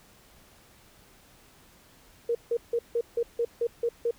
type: tone bursts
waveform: sine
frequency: 470 Hz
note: A#4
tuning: 14 cents sharp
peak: -23 dBFS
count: 9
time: 2.29-4.11 s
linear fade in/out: 5 ms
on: 60 ms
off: 160 ms
effects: pink hiss -57 dBFS RMS until 4.18 s